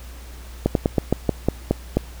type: slowing click train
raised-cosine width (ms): 2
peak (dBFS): -3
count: 9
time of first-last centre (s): 0.66-1.97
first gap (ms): 92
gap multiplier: 1.16
effects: added 60 Hz sine -36 dBFS peak until 2.2 s + pink hiss -45 dBFS RMS until 2.2 s